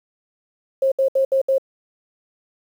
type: tone bursts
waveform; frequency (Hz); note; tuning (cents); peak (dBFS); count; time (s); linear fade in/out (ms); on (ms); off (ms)
sine; 536; C5; +42; -14; 5; 0.82-1.582; 5; 98; 68
effects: 8-bit